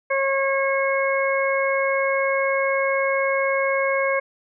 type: harmonic tone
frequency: 544 Hz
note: C#5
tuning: 33 cents flat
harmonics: 1 / 2 / 3 / 4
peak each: -21 / -26 / -28 / -25 dBFS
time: 0.1-4.2 s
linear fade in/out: 10 ms
effects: none